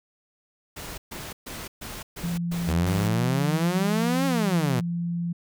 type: noise bursts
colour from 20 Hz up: pink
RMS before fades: -37 dBFS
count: 7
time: 0.76-3.08 s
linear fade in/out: 10 ms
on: 220 ms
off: 130 ms
type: tone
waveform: sine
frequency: 171.5 Hz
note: F3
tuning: 31 cents flat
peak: -25 dBFS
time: 2.23-5.33 s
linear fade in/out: 10 ms
type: exponential two-way sweep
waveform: sawtooth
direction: up then down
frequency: 77.8 to 277.2 to 114.8 Hz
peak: -19 dBFS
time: 2.67-4.81 s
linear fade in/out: 20 ms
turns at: 4.26 s
effects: none